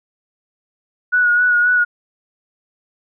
sine tone with vibrato, 1459 Hz, F#6, 25 cents flat, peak -11 dBFS, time 1.12-1.85 s, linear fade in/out 20 ms, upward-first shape sine, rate 3.8 Hz, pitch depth 27 cents each way, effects none

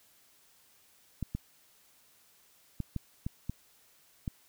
clicks, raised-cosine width 5 ms, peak -21 dBFS, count 7, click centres 1.227 / 1.35 / 2.803 / 2.963 / 3.265 / 3.496 / 4.278 s, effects white hiss -64 dBFS RMS until 4.48 s

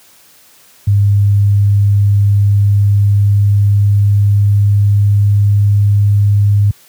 sine tone with pitch glide, 101.2 to 102.02 Hz, G#2 to G#2, -44 to -30 cents, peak -6 dBFS, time 0.87-6.71 s, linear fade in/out 5 ms, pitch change +14 cents, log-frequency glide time 2.34-5.83 s, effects white hiss -45 dBFS RMS until 6.88 s + high-pass 60 Hz 12 dB/octave

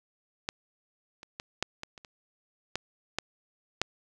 clicks, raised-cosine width 0.2 ms, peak -13 / -28 / -20 / -10 / -20 / -29 / -30 / -13 / -11 / -8 dBFS, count 10, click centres 0.489 / 1.231 / 1.399 / 1.626 / 1.834 / 1.978 / 2.048 / 2.756 / 3.186 / 3.816 s, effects none

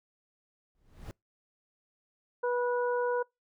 brown noise with exponential growth, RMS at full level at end -37 dBFS, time 0.75-1.11 s, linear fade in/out 0 ms, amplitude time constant 78 ms
harmonic tone, 488.6 Hz, B4, 19 cents flat, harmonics 1 / 2 / 3, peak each -28 / -34 / -38 dBFS, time 2.43-3.23 s, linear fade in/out 10 ms
effects noise-tail reverb RT60 0.2 s tail -26 dB re dry

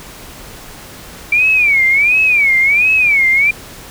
sine tone with vibrato, 2325 Hz, D7, 18 cents flat, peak -8 dBFS, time 1.32-3.51 s, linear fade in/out 5 ms, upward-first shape sine, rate 1.4 Hz, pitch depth 180 cents each way, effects pink hiss -34 dBFS RMS until 3.9 s

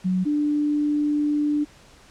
sine tone pair in turn, 184.7 / 295.6 Hz, F#3 / D4, -3 / +11 cents, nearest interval minor sixth, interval 814 cents, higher second, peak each -19 dBFS, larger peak neither, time 0.04-0.25 / 0.25-1.65 s, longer second, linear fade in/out 20 ms, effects pink hiss -51 dBFS RMS until 2.1 s + low-pass 8000 Hz 12 dB/octave

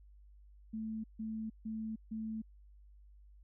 sine tone bursts, 220 Hz, A3, in tune, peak -37 dBFS, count 4, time 0.73-2.42 s, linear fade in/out 10 ms, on 310 ms, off 150 ms, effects added 50 Hz sine -56 dBFS peak until 3.43 s

